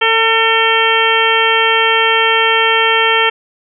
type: harmonic tone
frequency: 450 Hz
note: A4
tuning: 39 cents sharp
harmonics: 1 / 2 / 3 / 4 / 5 / 6 / 7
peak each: -17 / -17 / -17 / -17 / -17 / -17 / -17 dBFS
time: 0.01-3.3 s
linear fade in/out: 10 ms
effects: none